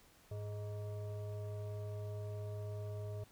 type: tone with frequency modulation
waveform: sine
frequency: 103.83 Hz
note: G#2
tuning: in tune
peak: -40 dBFS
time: 0.31-3.24 s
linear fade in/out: 5 ms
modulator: 522 Hz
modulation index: 0.63
effects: pink hiss -65 dBFS RMS until 3.31 s